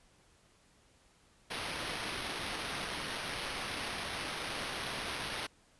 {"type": "noise with sample-and-hold", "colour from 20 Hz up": "white", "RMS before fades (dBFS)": -39, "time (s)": [1.5, 5.47], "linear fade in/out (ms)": 10, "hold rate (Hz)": 7350, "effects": ["pink hiss -66 dBFS RMS until 5.79 s", "resampled to 24000 Hz"]}